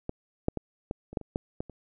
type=clicks; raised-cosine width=2 ms; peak=-18 / -11 / -18 / -18 / -29 / -14 / -29 / -15 / -19 / -30 dBFS; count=10; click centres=0.094 / 0.484 / 0.573 / 0.911 / 1.13 / 1.172 / 1.213 / 1.359 / 1.605 / 1.697 s; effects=none